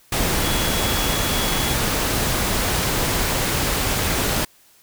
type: tone in noise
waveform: sine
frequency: 3361 Hz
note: G#7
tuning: 20 cents sharp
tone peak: -29 dBFS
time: 0.44-1.74 s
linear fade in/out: 5 ms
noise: pink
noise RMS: -21 dBFS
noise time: 0.12-4.45 s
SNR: -11 dB
effects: white hiss -54 dBFS RMS until 4.82 s